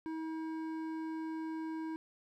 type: tone with hard clipping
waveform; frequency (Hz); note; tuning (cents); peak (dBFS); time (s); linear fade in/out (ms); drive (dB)
triangle; 320; D#4; +49; -39; 0.06-1.96; 0; 14
effects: none